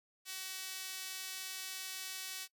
sawtooth tone with high-pass filter, 376.9 Hz, F#4, 32 cents sharp, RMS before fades -44 dBFS, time 0.25-2.48 s, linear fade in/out 50 ms, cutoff 3200 Hz, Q 0.69, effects noise-tail reverb RT60 0.1 s tail -22 dB re dry

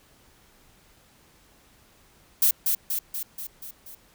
violet noise with echo, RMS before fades -19 dBFS, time 2.42-2.51 s, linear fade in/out 5 ms, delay 240 ms, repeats 6, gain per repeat -4 dB, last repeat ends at 3.95 s, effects pink hiss -58 dBFS RMS until 4.14 s

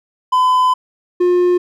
triangle tone pair in turn, 1012 / 356.6 Hz, B5 / F4, +42 / +36 cents, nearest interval octave + tritone, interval 1806 cents, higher first, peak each -8 dBFS, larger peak neither, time 0.32-0.74 / 1.2-1.58 s, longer first, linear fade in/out 10 ms, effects none

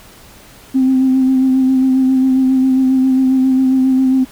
sine tone with vibrato, 261.6 Hz, C4, in tune, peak -8 dBFS, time 0.74-4.25 s, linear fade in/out 20 ms, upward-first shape sine, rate 7.4 Hz, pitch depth 23 cents each way, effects tanh soft clip ceiling -4 dBFS + pink hiss -41 dBFS RMS until 4.31 s

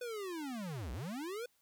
square linear two-way sweep, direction down then up, 501 to 55 to 501 Hz, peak -40 dBFS, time 0.01-1.46 s, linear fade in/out 5 ms, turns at 0.92 s, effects white hiss -74 dBFS RMS until 1.61 s

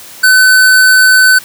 square tone, 1514 Hz, F#6, 39 cents sharp, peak -4 dBFS, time 0.23-1.39 s, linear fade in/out 10 ms, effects white hiss -32 dBFS RMS until 1.44 s + high-pass 80 Hz 12 dB/octave

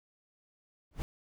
brown noise with exponential growth, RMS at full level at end -29 dBFS, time 0.91-1.02 s, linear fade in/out 0 ms, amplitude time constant 22 ms, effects none

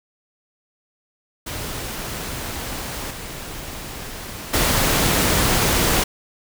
pink noise with level steps, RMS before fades -29 / -33 / -18 dBFS, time 1.46-6.04 s, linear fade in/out 10 ms, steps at 3.1 / 4.53 s, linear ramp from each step 10 ms, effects none

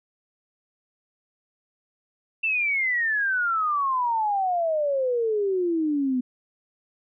sine exponential sweep, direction down, 2700 to 246.9 Hz, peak -21 dBFS, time 2.43-6.21 s, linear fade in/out 10 ms, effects none

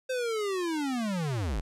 square linear sweep, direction down, 523 to 38.89 Hz, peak -29 dBFS, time 0.09-1.61 s, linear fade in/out 10 ms, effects low-pass 10000 Hz 12 dB/octave

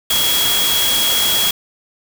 sine tone in noise, 3322 Hz, G#7, in tune, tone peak -16 dBFS, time 0.1-1.51 s, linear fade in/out 5 ms, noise white, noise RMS -18 dBFS, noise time 0.1-1.51 s, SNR -1 dB, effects none

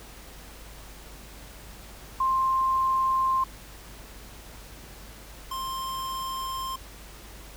sine / square tone pair in turn, 1053 / 1053 Hz, C6 / C6, +11 / +11 cents, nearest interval unison, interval 0 cents, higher neither, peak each -21 / -31 dBFS, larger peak first, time 2.2-3.44 / 5.51-6.76 s, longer second, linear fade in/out 5 ms, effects added 50 Hz sine -46 dBFS peak until 7.56 s + pink hiss -47 dBFS RMS until 7.56 s

